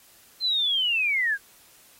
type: linear sweep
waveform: sine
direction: down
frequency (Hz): 4151 to 1568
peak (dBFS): -21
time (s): 0.4-1.38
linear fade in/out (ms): 50
effects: white hiss -55 dBFS RMS until 1.99 s + AAC 48 kbps